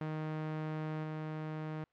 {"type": "tone with level steps", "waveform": "sawtooth", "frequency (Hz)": 155.56, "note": "D#3", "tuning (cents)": 0, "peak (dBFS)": [-32, -34], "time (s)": [0.01, 1.84], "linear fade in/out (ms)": 2, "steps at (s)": 1.03, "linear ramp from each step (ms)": 10, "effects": ["white hiss -75 dBFS RMS until 1.92 s", "low-pass 2000 Hz 12 dB/octave"]}